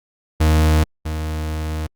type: tone pair in turn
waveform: 40% pulse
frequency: 77.9 / 77.9 Hz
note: D#2 / D#2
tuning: +3 / +3 cents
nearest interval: unison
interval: 0 cents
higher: neither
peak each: -11 / -21 dBFS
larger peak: first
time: 0.4-0.84 / 1.05-1.87 s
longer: second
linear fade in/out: 10 ms
effects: Opus 48 kbps